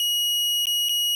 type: tone with dropouts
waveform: 40% pulse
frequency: 2900 Hz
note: F#7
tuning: 35 cents flat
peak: -20 dBFS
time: 0-1.15 s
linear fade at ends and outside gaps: 1 ms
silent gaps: 0.656-0.669 / 0.887-0.893 s
effects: none